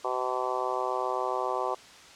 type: harmonic tone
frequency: 127.3 Hz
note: C3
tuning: 47 cents flat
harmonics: 3 / 4 / 5 / 6 / 7 / 8 / 9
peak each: -35 / -35 / -35 / -35 / -35 / -35 / -35 dBFS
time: 0.04-1.75 s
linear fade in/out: 10 ms
effects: white hiss -50 dBFS RMS until 2.15 s + low-pass 6000 Hz 12 dB/octave